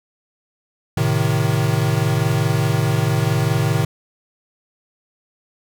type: chord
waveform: square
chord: A diminished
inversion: none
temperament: equal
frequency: 110 / 130.81 / 155.56 Hz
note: A2 / C3 / Eb3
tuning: 0 / 0 / 0 cents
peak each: -21 dBFS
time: 0.97-3.85 s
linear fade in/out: 5 ms
effects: none